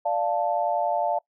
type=chord; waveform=sine; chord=D minor; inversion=none; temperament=equal; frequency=587.3 / 698.5 / 880 Hz; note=D5 / F5 / A5; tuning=0 / 0 / 0 cents; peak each=-27 / -25 / -27 dBFS; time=0.05-1.19 s; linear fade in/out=10 ms; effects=noise-tail reverb RT60 0.1 s tail -22 dB re dry